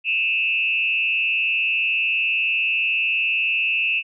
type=tone with frequency modulation; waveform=sine; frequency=2637 Hz; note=E7; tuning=in tune; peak=-18 dBFS; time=0.04-4.03 s; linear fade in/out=50 ms; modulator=163 Hz; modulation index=0.79; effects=none